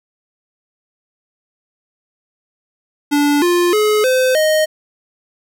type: tone with pitch steps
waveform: square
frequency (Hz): 290 / 350.9 / 424.6 / 513.7 / 621.6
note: D4 / F4 / G#4 / C5 / D#5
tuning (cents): -22 / +8 / +38 / -32 / -2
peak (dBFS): -12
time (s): 3.11-4.66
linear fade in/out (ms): 20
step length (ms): 310
effects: none